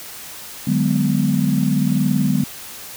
sine chord, G# half-diminished seventh, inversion second, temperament just, 149.51 / 186.89 / 207.7 / 249.2 Hz, D3 / F#3 / G#3 / B3, +31 / +18 / 0 / +16 cents, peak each -20 dBFS, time 0.67-2.44 s, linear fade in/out 5 ms, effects tanh soft clip ceiling -4 dBFS + white hiss -35 dBFS RMS until 2.96 s

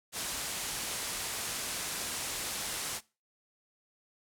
white low-pass noise, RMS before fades -37 dBFS, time 0.12-3.01 s, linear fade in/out 50 ms, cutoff 11000 Hz, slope 24 dB/octave, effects noise-tail reverb RT60 0.3 s tail -21 dB re dry

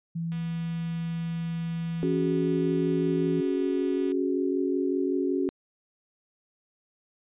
sine tone, 166.3 Hz, E3, 16 cents sharp, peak -28 dBFS, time 0.15-3.41 s, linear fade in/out 10 ms
click train, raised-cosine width 0.2 ms, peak -31 dBFS, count 928, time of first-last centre 0.32-4.119 s, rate 244 Hz
sine chord, C# suspended fourth, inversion none, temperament equal, 277.2 / 370 / 415.3 Hz, C#4 / F#4 / G#4, 0 / 0 / 0 cents, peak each -27 / -27 / -33 dBFS, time 2.03-5.49 s, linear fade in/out 0 ms
effects resampled to 8000 Hz

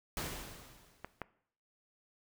pink noise with exponential decay, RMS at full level -37 dBFS, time 0.17-1.23 s, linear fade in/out 1 ms, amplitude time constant 230 ms
clicks, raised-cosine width 0.5 ms, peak -26 / -23 dBFS, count 2, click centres 1.046 / 1.217 s
effects noise-tail reverb RT60 0.6 s tail -19 dB re dry

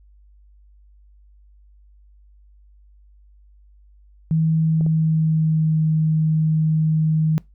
sine tone with pitch glide, 160 to 157.07 Hz, D#3 to D#3, +49 to +17 cents, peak -15 dBFS, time 4.31-7.38 s, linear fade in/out 0 ms, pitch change -32 cents, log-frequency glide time 4.55-5.82 s
clicks, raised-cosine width 2 ms, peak -20 dBFS, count 2, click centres 4.81 / 4.864 s
effects noise-tail reverb RT60 0.2 s tail -23 dB re dry + added 50 Hz sine -48 dBFS peak until 7.54 s

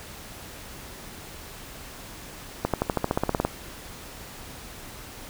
accelerating click train, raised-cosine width 1 ms, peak -8 dBFS, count 13, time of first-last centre 2.65-3.45 s, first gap 87 ms, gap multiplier 0.95, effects pink hiss -42 dBFS RMS until 5.29 s

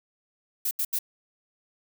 violet noise bursts, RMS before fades -27 dBFS, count 3, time 0.65-0.989 s, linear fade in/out 5 ms, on 61 ms, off 78 ms, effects none

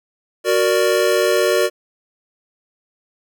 square chord, Gb augmented, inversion none, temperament equal, 370 / 466.2 / 587.3 Hz, Gb4 / Bb4 / D5, 0 / 0 / 0 cents, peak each -19 dBFS, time 0.44-1.7 s, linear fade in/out 50 ms, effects none

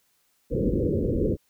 white low-pass noise, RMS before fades -24 dBFS, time 0.5-1.37 s, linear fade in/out 50 ms, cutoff 520 Hz, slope 96 dB/octave, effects white hiss -68 dBFS RMS until 1.49 s

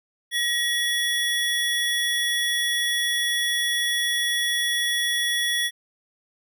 square tone pair together, 1902 / 3389 Hz, A#6 / G#7, +34 / +34 cents, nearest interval minor seventh, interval 1000 cents, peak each -25 dBFS, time 0.31-5.71 s, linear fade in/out 50 ms, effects none

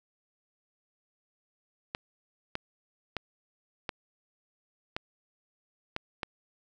clicks, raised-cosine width 0.3 ms, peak -16 dBFS, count 7, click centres 1.949 / 2.554 / 3.167 / 3.892 / 4.965 / 5.964 / 6.232 s, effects none

